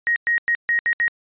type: tone bursts at uneven times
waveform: sine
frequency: 1881 Hz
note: A#6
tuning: 15 cents sharp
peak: -16 dBFS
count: 6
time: 0.07-0.16 / 0.27-0.38 / 0.48-0.55 / 0.69-0.79 / 0.86-0.93 / 1-1.08 s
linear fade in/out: 0 ms
effects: resampled to 8000 Hz